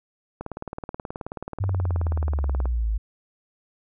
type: click train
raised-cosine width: 1 ms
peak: -18 dBFS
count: 43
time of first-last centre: 0.41-2.656 s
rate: 18.7 Hz
type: linear sweep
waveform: sine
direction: down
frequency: 98 to 51.2 Hz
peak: -21 dBFS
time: 1.6-2.98 s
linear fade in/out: 10 ms
effects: none